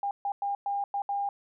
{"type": "tone bursts at uneven times", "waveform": "sine", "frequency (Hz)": 804, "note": "G5", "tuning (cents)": 44, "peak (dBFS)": -27, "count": 6, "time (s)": [[0.03, 0.11], [0.25, 0.32], [0.42, 0.55], [0.66, 0.84], [0.94, 1.02], [1.09, 1.29]], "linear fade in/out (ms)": 2, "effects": []}